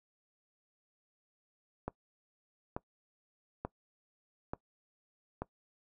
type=click train; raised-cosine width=1 ms; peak=-22 dBFS; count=5; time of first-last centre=1.88-5.42 s; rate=1.13 Hz; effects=noise-tail reverb RT60 0.1 s tail -21 dB re dry